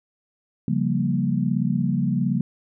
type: chord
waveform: sine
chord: G half-diminished seventh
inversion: second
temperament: equal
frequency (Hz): 138.59 / 174.61 / 196 / 233.1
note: Db3 / F3 / G3 / Bb3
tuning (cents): 0 / 0 / 0 / 0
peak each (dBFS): -25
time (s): 0.68-2.41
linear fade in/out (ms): 2
effects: none